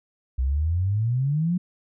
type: exponential sweep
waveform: sine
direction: up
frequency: 61.74 to 184.2 Hz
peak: -20 dBFS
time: 0.38-1.58 s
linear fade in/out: 10 ms
effects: none